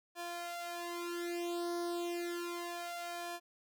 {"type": "tone with flanger", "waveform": "sawtooth", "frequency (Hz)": 346.1, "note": "F4", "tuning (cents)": -16, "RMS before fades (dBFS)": -40, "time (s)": [0.15, 3.4], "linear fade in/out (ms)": 50, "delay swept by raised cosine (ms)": [1.2, 2.7], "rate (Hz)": 0.31, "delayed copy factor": 0.95, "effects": []}